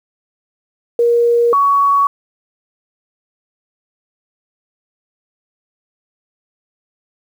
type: tone pair in turn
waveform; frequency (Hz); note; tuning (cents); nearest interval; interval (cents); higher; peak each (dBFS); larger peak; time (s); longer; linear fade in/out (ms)
sine; 472.6 / 1122.7; A#4 / C#6; +24 / +22; octave + minor third; 1498; second; -9; neither; 0.99-1.53 / 1.53-2.07; neither; 2
effects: 7-bit